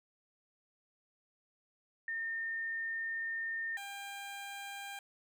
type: tone pair in turn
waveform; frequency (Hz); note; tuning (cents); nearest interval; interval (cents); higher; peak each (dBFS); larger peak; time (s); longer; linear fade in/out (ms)
sine / 15% pulse; 1819 / 798.7; A#6 / G5; -43 / +32; octave + major second; 1425; first; -35 / -36; first; 2.08-3.77 / 3.77-4.99; first; 2
effects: none